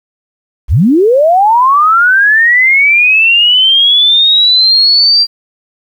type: linear sweep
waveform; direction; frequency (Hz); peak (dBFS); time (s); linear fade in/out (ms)
sine; up; 38.89 to 4757; -4; 0.68-5.27; 50
effects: 7-bit